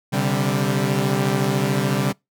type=chord; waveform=sawtooth; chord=C suspended second; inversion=none; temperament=equal with one note detuned; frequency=130.81 / 144.64 / 196 Hz; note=C3 / D3 / G3; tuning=0 / -26 / 0 cents; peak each=-19 dBFS; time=0.12-2.13 s; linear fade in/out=20 ms; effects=noise-tail reverb RT60 0.2 s tail -26 dB re dry